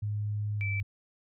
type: tone with pitch glide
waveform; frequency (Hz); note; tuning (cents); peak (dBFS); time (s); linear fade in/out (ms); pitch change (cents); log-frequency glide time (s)
sine; 104.5 to 99.84; G#2 to G2; +11 to +32; -29; 0.02-0.83; 10; -79; 0.58-0.65
type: tone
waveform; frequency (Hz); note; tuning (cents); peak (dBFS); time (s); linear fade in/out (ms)
sine; 2323; D7; -20; -33; 0.61-0.8; 0
effects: none